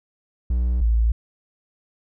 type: tone pair in turn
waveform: triangle / sine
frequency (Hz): 60.6 / 56.37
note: B1 / A1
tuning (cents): -32 / +43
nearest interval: minor second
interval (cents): 125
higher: first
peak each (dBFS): -16 / -15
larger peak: second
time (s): 0.5-0.81 / 0.81-1.12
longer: neither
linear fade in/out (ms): 5
effects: none